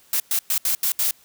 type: noise bursts at uneven times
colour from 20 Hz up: blue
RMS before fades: -21 dBFS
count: 6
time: 0.13-0.2 / 0.31-0.39 / 0.5-0.58 / 0.65-0.75 / 0.83-0.92 / 0.99-1.11 s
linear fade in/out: 2 ms
effects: white hiss -55 dBFS RMS until 1.24 s